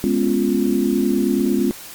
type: chord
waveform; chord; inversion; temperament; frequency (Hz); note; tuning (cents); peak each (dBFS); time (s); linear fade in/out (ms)
sine; C# dominant seventh; second; equal with one note detuned; 207.7 / 246.9 / 276.1 / 349.2; G#3 / B3 / C#4 / E#4; 0 / 0 / -7 / 0; -21; 0.04-1.71; 0
effects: white hiss -37 dBFS RMS until 1.94 s + Opus 48 kbps